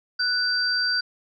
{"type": "tone pair together", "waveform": "sine", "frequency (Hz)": [1480, 4699], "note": ["F#6", "D8"], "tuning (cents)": [0, 0], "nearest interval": "octave + minor sixth", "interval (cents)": 2000, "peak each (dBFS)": [-24, -23], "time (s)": [0.19, 1.01], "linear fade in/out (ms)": 10, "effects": []}